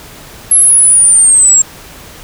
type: linear sweep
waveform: sine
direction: down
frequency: 11175 to 7459 Hz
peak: -3 dBFS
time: 0.51-1.62 s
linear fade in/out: 5 ms
effects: pink hiss -33 dBFS RMS until 2.23 s